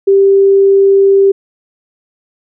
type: tone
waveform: sine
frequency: 392.8 Hz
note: G4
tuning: 4 cents sharp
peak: -4 dBFS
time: 0.07-1.32 s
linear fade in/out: 10 ms
effects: none